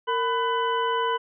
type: harmonic tone with a mistuned harmonic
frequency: 499.5 Hz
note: B4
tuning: 20 cents sharp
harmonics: 1 / 2 / 3 / 4 / 6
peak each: -27 / -24 / -32 / -41 / -34 dBFS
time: 0.07-1.18 s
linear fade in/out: 20 ms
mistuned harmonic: 1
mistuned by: -140 cents
effects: none